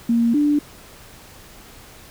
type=tone pair in turn; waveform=sine; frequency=233.1 / 293.7 Hz; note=A#3 / D4; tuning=0 / 0 cents; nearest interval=major third; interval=400 cents; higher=second; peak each=-14 dBFS; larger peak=neither; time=0.09-0.34 / 0.34-0.59 s; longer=neither; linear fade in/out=5 ms; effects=pink hiss -44 dBFS RMS until 2.1 s